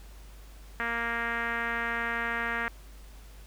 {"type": "tone with low-pass filter", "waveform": "5% pulse", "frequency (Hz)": 233.1, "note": "A#3", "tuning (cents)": 0, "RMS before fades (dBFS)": -31, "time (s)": [0.8, 2.68], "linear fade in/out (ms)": 0, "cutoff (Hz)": 1800, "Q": 3.1, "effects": ["added 50 Hz sine -46 dBFS peak until 3.46 s", "pink hiss -56 dBFS RMS until 3.46 s"]}